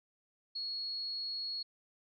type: tone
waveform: sine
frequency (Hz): 4331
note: C#8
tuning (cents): -41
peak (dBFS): -36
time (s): 0.55-1.63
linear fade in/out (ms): 10
effects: none